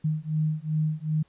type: beating tone pair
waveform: sine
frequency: 153.8 / 156.4 Hz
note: D#3 / D#3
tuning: -20 / +9 cents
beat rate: 2.6 Hz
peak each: -27 / -27 dBFS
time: 0.04-1.23 s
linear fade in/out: 10 ms
effects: pink hiss -65 dBFS RMS until 1.28 s + resampled to 8000 Hz